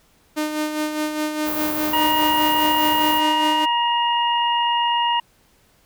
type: tone with tremolo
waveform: sawtooth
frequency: 304.9 Hz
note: D#4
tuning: 35 cents flat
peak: -16 dBFS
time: 0.36-3.66 s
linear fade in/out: 20 ms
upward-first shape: sine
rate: 4.9 Hz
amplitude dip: 50%
type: band-stop noise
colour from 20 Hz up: white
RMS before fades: -27 dBFS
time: 1.44-3.22 s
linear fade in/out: 50 ms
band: 1300 to 14000 Hz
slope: 24 dB/octave
type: harmonic tone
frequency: 948 Hz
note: A#5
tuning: 29 cents sharp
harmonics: 1 / 2 / 3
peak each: -18 / -30 / -23 dBFS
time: 1.93-5.2 s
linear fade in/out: 5 ms
effects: pink hiss -58 dBFS RMS until 5.85 s